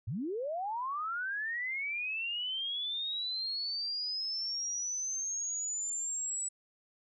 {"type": "linear sweep", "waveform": "sine", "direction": "up", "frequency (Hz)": [87.31, 7902], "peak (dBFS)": -33, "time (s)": [0.07, 6.49], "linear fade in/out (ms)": 10, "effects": []}